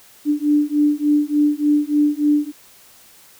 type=beating tone pair; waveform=sine; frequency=293.7 / 297.1 Hz; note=D4 / D4; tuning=0 / +20 cents; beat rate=3.4 Hz; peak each=-17 dBFS; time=0.25-2.52 s; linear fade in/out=50 ms; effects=white hiss -48 dBFS RMS until 3.39 s